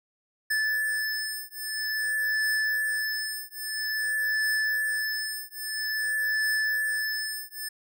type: beating tone pair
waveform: square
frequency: 1743 / 1743.5 Hz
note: A6 / A6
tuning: -17 / -16 cents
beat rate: 0.5 Hz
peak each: -30 dBFS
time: 0.5-7.69 s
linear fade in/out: 10 ms
effects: none